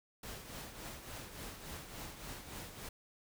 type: noise with tremolo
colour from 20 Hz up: pink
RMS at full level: -45 dBFS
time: 0.23-2.89 s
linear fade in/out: 5 ms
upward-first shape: triangle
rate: 3.5 Hz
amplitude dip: 60%
effects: none